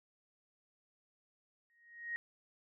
sine tone with exponential growth, 1876 Hz, A#6, 11 cents sharp, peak -34 dBFS, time 1.7-2.16 s, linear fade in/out 0 ms, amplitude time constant 100 ms, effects none

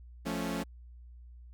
sawtooth chord, F augmented, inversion none, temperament equal, 174.61 / 220 / 277.2 Hz, F3 / A3 / C#4, 0 / 0 / 0 cents, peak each -33 dBFS, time 0.25-0.64 s, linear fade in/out 20 ms, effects added 60 Hz sine -48 dBFS peak until 1.53 s

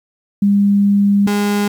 sine / 35% pulse tone pair in turn, 201.4 / 204.9 Hz, G3 / G#3, +47 / -23 cents, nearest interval unison, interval 30 cents, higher second, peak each -9 / -12 dBFS, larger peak first, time 0.42-1.27 / 1.27-1.68 s, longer first, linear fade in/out 5 ms, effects 8-bit

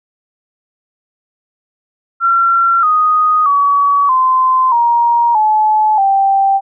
sine tone with pitch steps, 1364 / 1243.6 / 1133.8 / 1033.7 / 942.5 / 859.3 / 783.4 Hz, F6 / D#6 / C#6 / C6 / A#5 / A5 / G5, -41 / -1 / +39 / -21 / +19 / -41 / -1 cents, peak -8 dBFS, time 2.2-6.61 s, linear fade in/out 50 ms, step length 630 ms, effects none

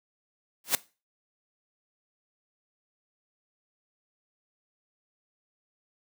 white noise with exponential growth, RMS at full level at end -19 dBFS, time 0.64-0.75 s, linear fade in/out 1 ms, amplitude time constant 22 ms, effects noise-tail reverb RT60 0.3 s tail -19 dB re dry + high-pass 150 Hz 12 dB/octave

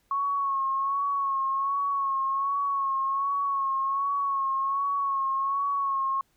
sine tone with vibrato, 1100 Hz, C#6, 14 cents flat, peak -24 dBFS, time 0.11-6.21 s, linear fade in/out 2 ms, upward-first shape sine, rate 1.3 Hz, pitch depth 38 cents each way, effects pink hiss -69 dBFS RMS until 6.36 s

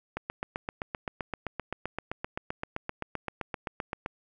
click train, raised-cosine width 0.5 ms, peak -17 dBFS, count 31, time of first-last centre 0.17-4.061 s, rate 7.71 Hz, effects none

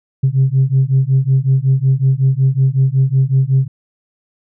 sine beating tone pair, 130.81 / 136.21 Hz, C3 / C#3, 0 / -30 cents, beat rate 5.4 Hz, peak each -12 dBFS, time 0.23-3.68 s, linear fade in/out 10 ms, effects tanh soft clip ceiling -5 dBFS

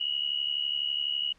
sine tone pair together, 2873 / 2945 Hz, F7 / F#7, +48 / -9 cents, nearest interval unison, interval 43 cents, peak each -30 / -30 dBFS, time 0-1.33 s, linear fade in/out 10 ms, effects pink hiss -63 dBFS RMS until 1.38 s + low-pass 6000 Hz 12 dB/octave

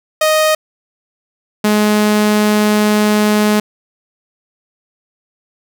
sawtooth tone pair in turn, 622.3 / 210.8 Hz, D#5 / G#3, 0 / +26 cents, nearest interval octave + perfect fifth, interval 1874 cents, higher first, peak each -6 dBFS, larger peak neither, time 0.21-0.55 / 1.64-3.6 s, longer second, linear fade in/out 5 ms, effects none

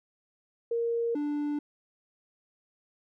sine / triangle tone pair in turn, 466.2 / 293.7 Hz, A#4 / D4, 0 / 0 cents, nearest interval minor sixth, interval 800 cents, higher first, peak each -26 dBFS, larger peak neither, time 0.71-1.15 / 1.15-1.59 s, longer neither, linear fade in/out 5 ms, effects none

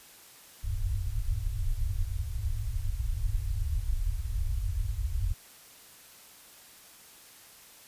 pink low-pass noise, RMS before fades -30 dBFS, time 0.63-5.34 s, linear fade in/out 10 ms, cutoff 110 Hz, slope 96 dB/octave, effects white hiss -53 dBFS RMS until 7.87 s + resampled to 32000 Hz

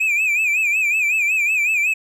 triangle tone with vibrato, 2471 Hz, D#7, 13 cents flat, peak -14 dBFS, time 0-1.94 s, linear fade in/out 10 ms, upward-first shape sine, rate 5.4 Hz, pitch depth 110 cents each way, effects none

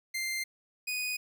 sawtooth tone pair in turn, 2093 / 2484 Hz, C7 / D#7, 0 / -3 cents, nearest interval minor third, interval 297 cents, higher second, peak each -28 dBFS, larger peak neither, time 0.14-0.44 / 0.87-1.17 s, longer neither, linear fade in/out 10 ms, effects none

